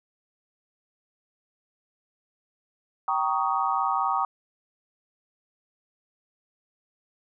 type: chord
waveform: sine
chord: Eb dominant seventh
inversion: first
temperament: just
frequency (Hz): 777.8 / 933.4 / 1120.1 / 1244.5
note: G5 / Bb5 / Db6 / Eb6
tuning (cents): -14 / +2 / +18 / 0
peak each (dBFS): -28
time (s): 3.08-4.25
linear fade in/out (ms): 2
effects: none